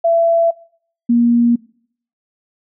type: tone pair in turn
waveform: sine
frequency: 670 / 236.9 Hz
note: E5 / A#3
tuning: +28 / +28 cents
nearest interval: octave + tritone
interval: 1800 cents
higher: first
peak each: -10 / -9 dBFS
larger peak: second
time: 0.04-0.51 / 1.09-1.56 s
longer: neither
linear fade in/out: 10 ms
effects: noise-tail reverb RT60 0.6 s tail -23 dB re dry